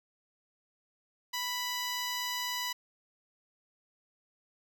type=tone; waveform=10% pulse; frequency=987.8 Hz; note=B5; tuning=in tune; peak=-24 dBFS; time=1.33-2.73 s; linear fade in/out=10 ms; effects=none